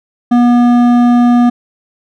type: tone with hard clipping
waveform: sine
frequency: 241.8 Hz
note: B3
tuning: 36 cents flat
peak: -7 dBFS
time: 0.31-1.5 s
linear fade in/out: 10 ms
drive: 10 dB
effects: none